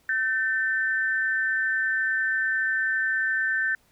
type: tone pair together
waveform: sine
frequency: 1537 / 1785.4 Hz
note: G6 / A6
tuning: -35 / +25 cents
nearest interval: minor third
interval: 260 cents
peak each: -25 dBFS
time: 0.09-3.75 s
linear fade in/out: 2 ms
effects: pink hiss -63 dBFS RMS until 3.91 s